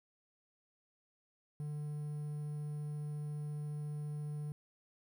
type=tone with quantisation; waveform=triangle; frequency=148.8 Hz; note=D3; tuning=23 cents sharp; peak=-36 dBFS; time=1.6-4.52 s; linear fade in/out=0 ms; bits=11; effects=none